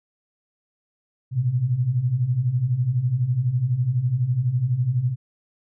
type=beating tone pair; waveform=sine; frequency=116.3 / 128.3 Hz; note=A#2 / C3; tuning=-4 / -34 cents; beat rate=12 Hz; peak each=-25 / -20 dBFS; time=1.31-5.16 s; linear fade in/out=50 ms; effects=none